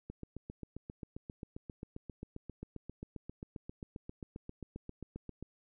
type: click train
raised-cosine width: 3 ms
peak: -30 dBFS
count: 41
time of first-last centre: 0.1-5.426 s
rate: 7.51 Hz
effects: none